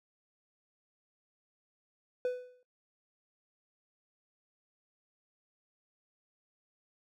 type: tone with exponential decay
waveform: triangle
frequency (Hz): 498.6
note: B4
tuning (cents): +16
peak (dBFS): -25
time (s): 2.25-2.63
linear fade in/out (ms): 1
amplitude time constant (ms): 81
effects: noise-tail reverb RT60 0.1 s tail -21 dB re dry